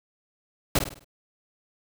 pink noise with echo, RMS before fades -21 dBFS, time 0.75-0.79 s, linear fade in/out 5 ms, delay 51 ms, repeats 5, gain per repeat -7 dB, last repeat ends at 1.045 s, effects none

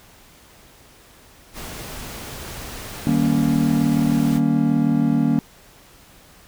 pink noise, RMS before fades -34 dBFS, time 1.53-4.41 s, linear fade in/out 50 ms
triangle chord, Eb dominant seventh, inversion none, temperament just, 155.56 / 194.45 / 233.3 / 280 Hz, Eb3 / G3 / Bb3 / Db4, 0 / -14 / +2 / +18 cents, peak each -20 / -23 / -17 / -19 dBFS, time 3.07-5.39 s, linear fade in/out 0 ms
effects pink hiss -49 dBFS RMS until 6.47 s

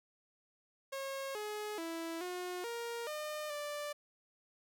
sawtooth tone with pitch steps, 543 / 421.5 / 330.2 / 360.4 / 468.7 / 606 / 588 Hz, C#5 / G#4 / E4 / F#4 / A#4 / D#5 / D5, -36 / +26 / +3 / -45 / +9 / -46 / +2 cents, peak -35 dBFS, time 0.92-3.93 s, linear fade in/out 10 ms, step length 430 ms, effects none

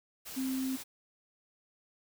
sine tone in noise, 262.4 Hz, C4, 5 cents sharp, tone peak -31 dBFS, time 0.36-0.77 s, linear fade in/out 20 ms, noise white, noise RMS -44 dBFS, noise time 0.25-0.84 s, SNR +10 dB, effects none

